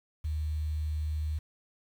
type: tone with quantisation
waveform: sine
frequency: 76.7 Hz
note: D#2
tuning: 24 cents flat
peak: -29 dBFS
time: 0.24-1.39 s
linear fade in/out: 10 ms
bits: 9
effects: none